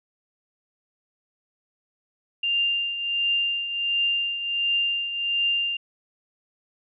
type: tone with tremolo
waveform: sine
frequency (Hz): 2794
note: F7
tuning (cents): 0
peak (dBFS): -19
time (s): 2.43-5.77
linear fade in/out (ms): 5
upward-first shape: triangle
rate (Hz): 1.4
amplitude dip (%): 65
effects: none